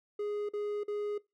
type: tone bursts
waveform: triangle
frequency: 414.9 Hz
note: G#4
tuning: 2 cents flat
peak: -30 dBFS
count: 3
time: 0.19-1.18 s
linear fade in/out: 5 ms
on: 300 ms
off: 45 ms
effects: noise-tail reverb RT60 0.2 s tail -20 dB re dry